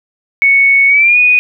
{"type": "tone with pitch glide", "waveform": "sine", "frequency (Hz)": [2217, 2474], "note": ["C#7", "D#7"], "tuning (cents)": [0, -10], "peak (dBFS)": -5, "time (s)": [0.42, 1.39], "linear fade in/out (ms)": 0, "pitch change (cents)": 190, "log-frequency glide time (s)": [0.88, 1.18], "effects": []}